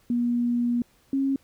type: tone pair in turn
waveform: sine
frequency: 240 / 271.9 Hz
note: B3 / C#4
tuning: -49 / -33 cents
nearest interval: major second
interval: 216 cents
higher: second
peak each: -21 dBFS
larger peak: neither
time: 0.1-0.82 / 1.13-1.36 s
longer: first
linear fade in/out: 2 ms
effects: pink hiss -62 dBFS RMS until 1.43 s